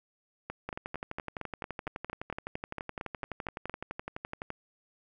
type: two click trains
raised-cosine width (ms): 0.5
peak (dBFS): -21 / -21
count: 15 / 46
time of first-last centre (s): 0.5-3.696 / 0.69-4.504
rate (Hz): 4.38 / 11.8
effects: none